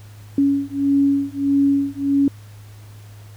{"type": "beating tone pair", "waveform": "sine", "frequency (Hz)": [278.6, 280.2], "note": ["C#4", "C#4"], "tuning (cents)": [9, 19], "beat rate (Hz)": 1.6, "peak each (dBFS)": -18, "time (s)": [0.38, 2.28], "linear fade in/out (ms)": 2, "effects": ["added 104 Hz sine -38 dBFS peak until 3.36 s", "pink hiss -50 dBFS RMS until 3.36 s"]}